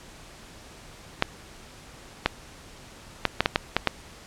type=clicks; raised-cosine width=0.3 ms; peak=-3 dBFS; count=8; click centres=1.224 / 2.26 / 3.253 / 3.406 / 3.459 / 3.559 / 3.766 / 3.873 s; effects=pink hiss -47 dBFS RMS until 4.26 s + low-pass 9000 Hz 12 dB/octave